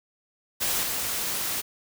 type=noise with level steps; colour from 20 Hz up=white; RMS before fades=-26 / -29 dBFS; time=0.6-1.62 s; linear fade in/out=20 ms; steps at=0.83 s; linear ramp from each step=2 ms; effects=none